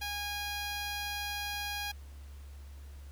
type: tone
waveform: 10% pulse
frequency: 820 Hz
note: G#5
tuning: 22 cents flat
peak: -27 dBFS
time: 0.01-1.92 s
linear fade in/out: 10 ms
effects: added 70 Hz sine -45 dBFS peak until 3.11 s + pink hiss -61 dBFS RMS until 3.11 s